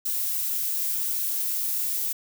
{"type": "noise", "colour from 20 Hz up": "violet", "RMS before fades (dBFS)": -27, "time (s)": [0.05, 2.13], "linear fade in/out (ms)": 10, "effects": []}